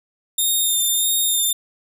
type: tone with vibrato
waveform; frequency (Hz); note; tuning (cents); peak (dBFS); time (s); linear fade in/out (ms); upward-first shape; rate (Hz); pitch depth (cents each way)
5% pulse; 3647; A#7; -39; -10; 0.38-1.53; 5; sine; 1.6; 27
effects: none